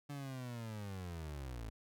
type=linear sweep; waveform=30% pulse; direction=down; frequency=145.5 to 51.91 Hz; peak=-40 dBFS; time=0.09-1.7 s; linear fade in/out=10 ms; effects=none